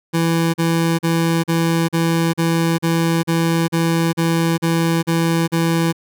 25% pulse tone bursts, 165.8 Hz, E3, 10 cents sharp, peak -11 dBFS, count 13, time 0.13-5.928 s, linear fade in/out 20 ms, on 410 ms, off 39 ms, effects none

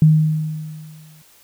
sine tone with exponential decay, 155.56 Hz, D#3, in tune, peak -6 dBFS, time 0.02-1.22 s, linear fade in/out 2 ms, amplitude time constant 260 ms, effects white hiss -51 dBFS RMS until 1.43 s

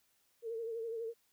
sine tone with vibrato, 456 Hz, A#4, 38 cents flat, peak -37 dBFS, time 0.42-1.14 s, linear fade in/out 50 ms, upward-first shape sine, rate 12 Hz, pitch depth 51 cents each way, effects white hiss -74 dBFS RMS until 1.32 s

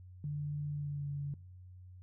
sine tone with pitch glide, 146.83 to 142.73 Hz, D3 to D3, 0 to -49 cents, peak -35 dBFS, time 0.24-1.34 s, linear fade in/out 2 ms, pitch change -49 cents, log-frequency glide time 0.69-1.09 s, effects noise-tail reverb RT60 1.0 s tail -25 dB re dry + added 91 Hz sine -50 dBFS peak until 2.02 s

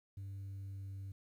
sine tone with pitch glide, 98 to 97.32 Hz, G2 to G2, 0 to -12 cents, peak -40 dBFS, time 0.17-1.12 s, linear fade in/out 5 ms, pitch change -12 cents, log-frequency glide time 0.36-0.93 s, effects tanh soft clip ceiling -42 dBFS + 12-bit

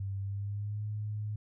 sine tone with pitch glide, 98 to 105.64 Hz, G2 to G#2, 0 to +30 cents, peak -33 dBFS, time 0-1.36 s, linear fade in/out 5 ms, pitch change +130 cents, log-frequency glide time 0.2-0.84 s, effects none

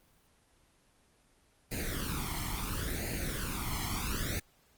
pink noise with flanger, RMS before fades -35 dBFS, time 1.71-4.4 s, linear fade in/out 10 ms, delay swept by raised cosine 0.44 to 0.96 ms, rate 0.72 Hz, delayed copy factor +1, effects pink hiss -67 dBFS RMS until 4.77 s + Opus 24 kbps

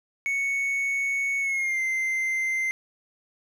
triangle tone with pitch glide, 2217 to 2081 Hz, C#7 to C7, 0 to -10 cents, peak -22 dBFS, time 0.26-2.71 s, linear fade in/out 0 ms, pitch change -110 cents, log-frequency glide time 1.4-1.81 s, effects none

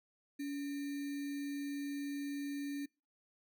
sine tone with sample-and-hold, 283.4 Hz, C#4, 38 cents sharp, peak -37 dBFS, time 0.39-2.86 s, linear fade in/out 10 ms, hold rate 2100 Hz, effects noise-tail reverb RT60 0.3 s tail -26 dB re dry

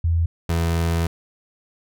sine / 30% pulse tone pair in turn, 83.5 / 83.5 Hz, E2 / E2, +23 / +23 cents, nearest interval unison, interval 0 cents, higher neither, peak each -16 dBFS, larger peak neither, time 0.04-0.26 / 0.49-1.07 s, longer second, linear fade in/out 5 ms, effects none

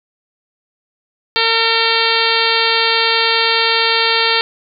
harmonic tone, 454.9 Hz, A#4, 42 cents flat, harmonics 1 / 2 / 3 / 4 / 5 / 6 / 7 / 8 / 9 / 10, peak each -21 / -21 / -21 / -21 / -21 / -21 / -21 / -21 / -21 / -21 dBFS, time 1.36-4.41 s, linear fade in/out 0 ms, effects none

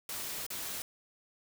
white noise with dropouts, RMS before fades -39 dBFS, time 0.09-0.82 s, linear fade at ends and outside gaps 1 ms, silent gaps 0.465-0.503 s, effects none

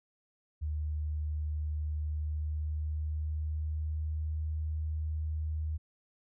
sine tone with pitch glide, 76 to 77.69 Hz, D#2 to D#2, -40 to -2 cents, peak -31 dBFS, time 0.61-5.78 s, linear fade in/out 20 ms, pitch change +38 cents, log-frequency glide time 2.03-4.47 s, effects none

